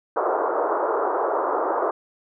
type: band-pass noise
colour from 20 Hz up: pink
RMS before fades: -23 dBFS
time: 0.16-1.91 s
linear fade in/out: 5 ms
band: 360 to 1300 Hz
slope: 48 dB/octave
effects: none